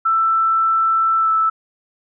sine tone with pitch glide, 1329 to 1315.3 Hz, E6 to E6, +14 to -4 cents, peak -13 dBFS, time 0.05-1.5 s, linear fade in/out 10 ms, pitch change -18 cents, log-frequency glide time 1.18-1.3 s, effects none

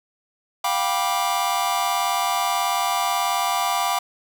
45% pulse chord, G dominant seventh, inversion third, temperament just, 705.6 / 784 / 980 / 1176 Hz, F5 / G5 / B5 / D6, +18 / 0 / -14 / +2 cents, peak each -26 dBFS, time 0.64-3.99 s, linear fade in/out 5 ms, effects none

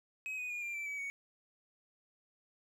triangle tone with pitch steps, 2541 / 2487 / 2435 / 2383 / 2333 / 2283 / 2235 Hz, D#7 / D#7 / D#7 / D7 / D7 / D7 / C#7, +36 / -1 / -38 / +25 / -12 / -50 / +14 cents, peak -36 dBFS, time 0.26-1.1 s, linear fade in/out 0 ms, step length 120 ms, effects none

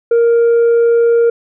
sine tone with tanh clipping, 467 Hz, A#4, 3 cents sharp, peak -8 dBFS, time 0.11-1.3 s, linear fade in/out 5 ms, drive 2 dB, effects none

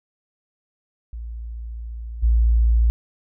sine tone with level steps, 57.2 Hz, A#1, 32 cents flat, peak -29 / -13 dBFS, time 1.13-2.9 s, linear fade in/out 0 ms, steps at 2.22 s, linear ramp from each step 20 ms, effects none

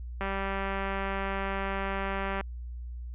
click train, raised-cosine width 0.5 ms, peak -18 dBFS, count 430, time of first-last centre 0.21-2.41 s, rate 195 Hz, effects added 60 Hz sine -36 dBFS peak until 3.14 s + resampled to 8000 Hz

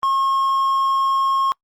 triangle tone, 1081 Hz, C#6, 44 cents flat, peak -14 dBFS, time 0.03-1.52 s, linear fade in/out 0 ms, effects noise-tail reverb RT60 0.1 s tail -26 dB re dry + Opus 32 kbps

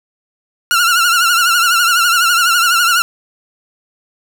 sawtooth tone with vibrato, 1396.9 Hz, F6, in tune, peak -6 dBFS, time 0.71-3.02 s, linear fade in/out 0 ms, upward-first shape triangle, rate 12 Hz, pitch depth 95 cents each way, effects none

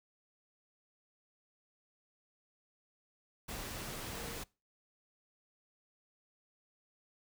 sine tone in noise, 466.2 Hz, A#4, in tune, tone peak -50 dBFS, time 4.13-4.38 s, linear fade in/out 10 ms, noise pink, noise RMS -43 dBFS, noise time 3.48-4.44 s, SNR -10 dB, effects noise-tail reverb RT60 0.3 s tail -24 dB re dry

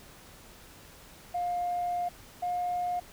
sine tone pair in turn, 707 / 712.7 Hz, F5 / F5, +21 / +35 cents, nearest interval unison, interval 14 cents, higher second, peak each -27 dBFS, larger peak neither, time 1.34-2.09 / 2.42-3 s, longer first, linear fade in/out 10 ms, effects tanh soft clip ceiling -24 dBFS + pink hiss -52 dBFS RMS until 3.12 s

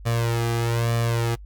sawtooth tone with flanger, 116.54 Hz, A#2, in tune, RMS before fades -23 dBFS, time 0.05-1.36 s, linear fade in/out 20 ms, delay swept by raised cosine 1.7 to 2.5 ms, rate 1.1 Hz, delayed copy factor +0.9, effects noise-tail reverb RT60 0.1 s tail -24 dB re dry + added 50 Hz sine -38 dBFS peak until 1.45 s

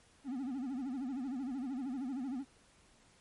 triangle tone with vibrato, 261.6 Hz, C4, in tune, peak -34 dBFS, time 0.24-2.45 s, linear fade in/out 50 ms, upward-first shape sine, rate 13 Hz, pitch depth 150 cents each way, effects pink hiss -65 dBFS RMS until 3.2 s + MP3 48 kbps

